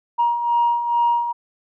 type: beating tone pair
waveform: sine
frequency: 945 / 947.3 Hz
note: A#5 / A#5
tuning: +23 / +28 cents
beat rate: 2.3 Hz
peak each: -23 / -16 dBFS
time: 0.18-1.33 s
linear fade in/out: 20 ms
effects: tanh soft clip ceiling -10 dBFS